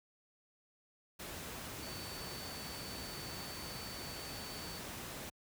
sine tone in noise, 4510 Hz, C#8, 29 cents sharp, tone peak -49 dBFS, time 1.82-4.79 s, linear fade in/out 10 ms, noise pink, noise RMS -45 dBFS, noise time 1.19-5.3 s, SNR -7 dB, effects high-pass 60 Hz 12 dB/octave

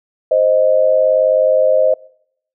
sine tone pair together, 523.3 / 622.3 Hz, C5 / D#5, 0 / 0 cents, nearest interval minor third, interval 300 cents, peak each -12 dBFS, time 0.31-1.94 s, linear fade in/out 5 ms, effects noise-tail reverb RT60 0.7 s tail -24 dB re dry

